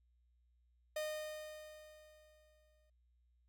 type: tone with exponential decay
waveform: 45% pulse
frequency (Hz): 614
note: D#5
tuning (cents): -23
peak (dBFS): -37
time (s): 0.96-2.9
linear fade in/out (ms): 5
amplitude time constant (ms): 420
effects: added 60 Hz sine -70 dBFS peak until 3.48 s